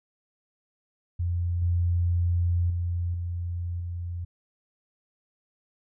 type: tone with level steps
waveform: sine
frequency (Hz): 87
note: F2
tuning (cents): -6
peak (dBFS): -24 / -21 / -25 / -28 / -30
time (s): 1.19-4.25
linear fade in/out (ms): 10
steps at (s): 1.62 / 2.7 / 3.14 / 3.8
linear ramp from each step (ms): 2
effects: none